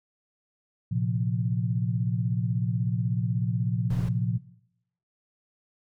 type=chord; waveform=sine; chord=Bb suspended second; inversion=none; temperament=equal with one note detuned; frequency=114.54 / 130.81 / 174.61 Hz; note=Bb2 / C3 / F3; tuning=-30 / 0 / 0 cents; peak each=-27 / -29 / -29 dBFS; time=0.91-4.38 s; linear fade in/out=10 ms
type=noise; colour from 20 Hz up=brown; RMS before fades=-36 dBFS; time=3.9-4.09 s; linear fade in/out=5 ms
effects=noise-tail reverb RT60 0.8 s tail -19 dB re dry